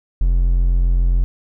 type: tone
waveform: triangle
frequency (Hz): 43.65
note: F1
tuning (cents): 0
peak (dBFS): -10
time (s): 0.21-1.24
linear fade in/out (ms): 0
effects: none